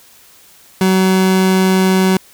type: tone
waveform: 30% pulse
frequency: 188.1 Hz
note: F#3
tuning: 29 cents sharp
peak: -7 dBFS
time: 0.81-2.17 s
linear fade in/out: 2 ms
effects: white hiss -45 dBFS RMS until 2.33 s